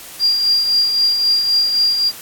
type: tone with tremolo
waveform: sine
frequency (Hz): 4785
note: D8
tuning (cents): +32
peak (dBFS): -10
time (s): 0.19-2.12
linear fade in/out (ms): 50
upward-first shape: triangle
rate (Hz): 3.8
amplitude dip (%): 50
effects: white hiss -35 dBFS RMS until 2.21 s + AAC 64 kbps